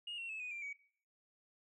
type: tone with pitch steps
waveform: sine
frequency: 2858 / 2727 / 2603 / 2484 / 2370 / 2262 Hz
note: F7 / F7 / E7 / D#7 / D7 / C#7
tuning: +39 / -42 / -22 / -3 / +15 / +34 cents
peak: -40 dBFS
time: 0.07-0.73 s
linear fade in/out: 5 ms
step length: 110 ms
effects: noise-tail reverb RT60 0.5 s tail -18 dB re dry + tanh soft clip ceiling -38 dBFS